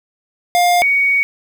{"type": "tone pair in turn", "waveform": ["square", "sine"], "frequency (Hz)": [706, 2241], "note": ["F5", "C#7"], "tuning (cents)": [19, 18], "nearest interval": "octave + minor sixth", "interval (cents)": 1999, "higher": "second", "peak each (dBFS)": -11, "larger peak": "neither", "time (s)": [[0.55, 0.82], [0.82, 1.23]], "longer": "second", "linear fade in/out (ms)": 0, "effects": ["7-bit"]}